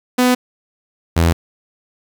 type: tone pair in turn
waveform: sawtooth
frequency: 249.9 / 83.56 Hz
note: B3 / E2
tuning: +21 / +24 cents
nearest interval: octave + perfect fifth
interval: 1897 cents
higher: first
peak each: -7 dBFS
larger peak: neither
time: 0.18-0.35 / 1.16-1.33 s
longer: neither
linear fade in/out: 10 ms
effects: 7-bit